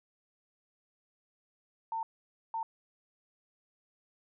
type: tone bursts at uneven times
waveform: sine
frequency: 900 Hz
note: A5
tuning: 39 cents sharp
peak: -32 dBFS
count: 2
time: 1.92-2.03 / 2.54-2.63 s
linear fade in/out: 2 ms
effects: none